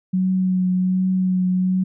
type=tone with vibrato; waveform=sine; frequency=185 Hz; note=F#3; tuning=in tune; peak=-16 dBFS; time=0.13-1.84 s; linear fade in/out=10 ms; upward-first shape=triangle; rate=1.3 Hz; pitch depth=20 cents each way; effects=none